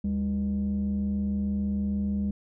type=tone pair together; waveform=sine; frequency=75.6 / 202.1 Hz; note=D#2 / G#3; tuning=-49 / -47 cents; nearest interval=octave + perfect fourth; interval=1702 cents; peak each=-30 / -24 dBFS; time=0.04-2.31 s; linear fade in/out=5 ms; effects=tanh soft clip ceiling -22 dBFS